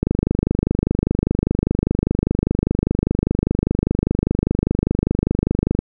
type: click train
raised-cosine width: 3 ms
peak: -3 dBFS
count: 145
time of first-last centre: 0.03-5.79 s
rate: 25 Hz
effects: none